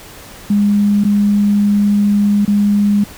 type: tone with dropouts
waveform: sine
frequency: 204.7 Hz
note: G#3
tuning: 25 cents flat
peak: -9 dBFS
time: 0.5-3.04 s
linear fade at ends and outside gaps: 5 ms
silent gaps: 1.039-1.049 / 2.451-2.477 s
effects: pink hiss -36 dBFS RMS until 3.17 s